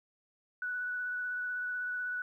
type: tone with vibrato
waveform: sine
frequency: 1480 Hz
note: F#6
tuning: in tune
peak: -33 dBFS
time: 0.62-2.22 s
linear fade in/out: 2 ms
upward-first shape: triangle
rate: 16 Hz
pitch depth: 16 cents each way
effects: 12-bit